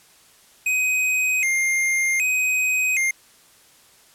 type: tone with vibrato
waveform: square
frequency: 2306 Hz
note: D7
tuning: 32 cents flat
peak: -19 dBFS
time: 0.66-3.11 s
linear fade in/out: 5 ms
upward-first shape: square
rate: 0.65 Hz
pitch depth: 150 cents each way
effects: white hiss -53 dBFS RMS until 4.14 s + low-pass 12000 Hz 12 dB/octave